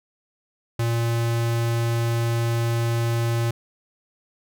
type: tone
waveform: square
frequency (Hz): 116.54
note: A#2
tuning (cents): 0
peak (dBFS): -21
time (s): 0.79-3.51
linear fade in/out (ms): 5
effects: none